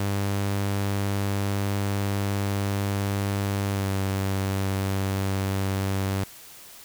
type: tone with pitch glide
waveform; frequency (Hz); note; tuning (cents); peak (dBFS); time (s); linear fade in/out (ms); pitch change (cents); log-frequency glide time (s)
sawtooth; 99.9 to 96.94; G2 to G2; +33 to -19; -20; 0-6.24; 5; -52; 3.69-3.89
effects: white hiss -46 dBFS RMS until 6.84 s